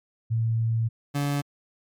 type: tone pair in turn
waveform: sine / 30% pulse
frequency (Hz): 113.6 / 143.12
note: A#2 / D3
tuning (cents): -44 / -44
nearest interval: major third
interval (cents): 400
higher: second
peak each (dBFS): -21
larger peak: neither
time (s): 0.3-0.89 / 1.14-1.42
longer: first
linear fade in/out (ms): 20
effects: MP3 96 kbps